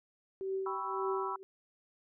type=tone with tremolo; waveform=sine; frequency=384.1 Hz; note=G4; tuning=35 cents flat; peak=-31 dBFS; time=0.41-1.43 s; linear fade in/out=0 ms; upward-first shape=triangle; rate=1.8 Hz; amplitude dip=95%
type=chord; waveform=sine; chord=C# half-diminished seventh; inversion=second; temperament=equal; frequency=784 / 987.8 / 1108.7 / 1318.5 Hz; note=G5 / B5 / C#6 / E6; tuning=0 / 0 / 0 / 0 cents; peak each=-44 / -38 / -41 / -40 dBFS; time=0.66-1.36 s; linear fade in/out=2 ms
effects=none